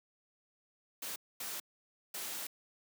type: noise bursts at uneven times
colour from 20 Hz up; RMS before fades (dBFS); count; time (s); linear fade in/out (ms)
white; -41; 3; 1.02-1.16 / 1.4-1.6 / 2.14-2.47; 5
effects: high-pass 200 Hz 12 dB/octave